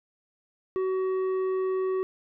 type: tone with tanh clipping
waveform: sine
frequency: 376.4 Hz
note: F#4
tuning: 30 cents sharp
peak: -26 dBFS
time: 0.76-2.03 s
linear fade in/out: 0 ms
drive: 8 dB
effects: none